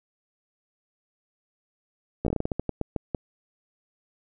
slowing click train, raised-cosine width 2 ms, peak -13 dBFS, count 14, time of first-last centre 2.25-3.148 s, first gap 14 ms, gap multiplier 1.24, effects none

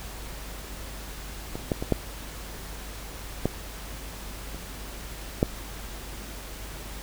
clicks, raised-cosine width 2 ms, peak -19 / -10 / -16 / -7 / -9 / -24 / -6 dBFS, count 7, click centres 1.555 / 1.718 / 1.825 / 1.923 / 3.456 / 4.546 / 5.429 s, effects added 50 Hz sine -39 dBFS peak until 7.02 s + pink hiss -41 dBFS RMS until 7.02 s

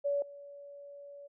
sine tone with level steps, 569 Hz, C#5, 45 cents sharp, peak -28 / -46 dBFS, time 0.04-1.28 s, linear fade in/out 20 ms, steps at 0.22 s, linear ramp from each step 2 ms, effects none

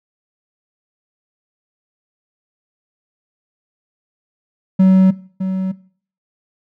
triangle tone with echo, 188.6 Hz, F#3, 33 cents sharp, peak -5 dBFS, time 4.79-5.11 s, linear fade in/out 10 ms, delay 610 ms, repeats 1, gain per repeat -10 dB, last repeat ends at 5.72 s, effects noise-tail reverb RT60 0.5 s tail -20 dB re dry

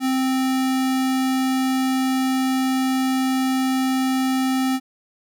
square tone, 261.6 Hz, C4, in tune, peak -19 dBFS, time 0-4.8 s, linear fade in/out 50 ms, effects none

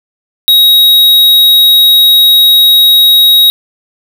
square tone, 3800 Hz, A#7, 33 cents sharp, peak -3 dBFS, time 0.48-3.5 s, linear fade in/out 0 ms, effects none

